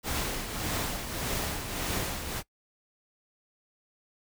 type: noise with tremolo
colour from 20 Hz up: pink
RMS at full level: -30 dBFS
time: 0.03-2.43 s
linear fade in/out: 50 ms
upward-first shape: triangle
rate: 1.7 Hz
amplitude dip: 60%
effects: noise-tail reverb RT60 0.1 s tail -22 dB re dry